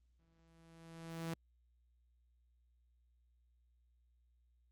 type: tone with exponential growth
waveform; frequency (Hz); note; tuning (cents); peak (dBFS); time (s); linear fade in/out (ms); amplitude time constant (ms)
sawtooth; 164.81; E3; 0; -34; 0.19-1.34; 5; 250
effects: added 60 Hz sine -70 dBFS peak until 4.71 s + Opus 24 kbps